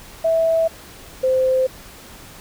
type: tone pair in turn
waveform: sine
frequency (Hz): 654 / 519.1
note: E5 / C5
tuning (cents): -14 / -14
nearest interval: major third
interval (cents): 400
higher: first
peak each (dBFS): -14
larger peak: neither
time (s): 0.24-0.68 / 1.23-1.67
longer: neither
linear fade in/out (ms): 10
effects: pink hiss -41 dBFS RMS until 2.4 s